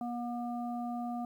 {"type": "harmonic tone", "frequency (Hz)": 240.1, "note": "B3", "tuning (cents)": -49, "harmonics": [1, 3, 5], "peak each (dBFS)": [-36, -38, -50], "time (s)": [0.01, 1.25], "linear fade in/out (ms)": 2, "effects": ["11-bit"]}